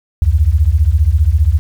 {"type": "beating tone pair", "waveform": "sine", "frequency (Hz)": [69.3, 84.3], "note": ["C#2", "E2"], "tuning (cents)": [0, 39], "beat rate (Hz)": 15, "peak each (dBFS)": -11, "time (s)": [0.22, 1.59], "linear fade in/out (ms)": 0, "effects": ["7-bit"]}